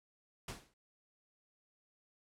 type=noise with exponential decay; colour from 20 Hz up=pink; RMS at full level=-40 dBFS; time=0.48-0.74 s; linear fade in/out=5 ms; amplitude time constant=55 ms; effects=low-pass 10000 Hz 12 dB/octave